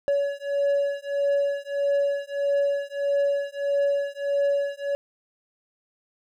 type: beating tone pair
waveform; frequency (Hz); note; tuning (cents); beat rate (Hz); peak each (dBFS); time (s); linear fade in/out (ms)
triangle; 564 / 565.6; C#5 / C#5; +30 / +35; 1.6; -23; 0.08-4.95; 0
effects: none